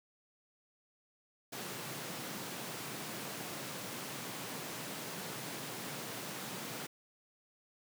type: high-pass noise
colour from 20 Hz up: pink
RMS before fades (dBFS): -43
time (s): 1.52-6.87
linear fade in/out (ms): 10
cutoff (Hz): 120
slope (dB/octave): 48
effects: none